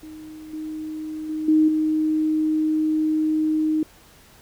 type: tone with level steps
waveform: sine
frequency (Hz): 311.1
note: D#4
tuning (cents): 0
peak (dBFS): -36 / -28 / -24 / -13 / -18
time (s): 0.03-3.83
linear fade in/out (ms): 2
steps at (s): 0.53 / 1.29 / 1.48 / 1.68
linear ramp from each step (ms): 5
effects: pink hiss -51 dBFS RMS until 4.41 s